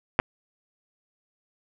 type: clicks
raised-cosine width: 0.5 ms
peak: -4 dBFS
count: 2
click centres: 0.191 / 0.199 s
effects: none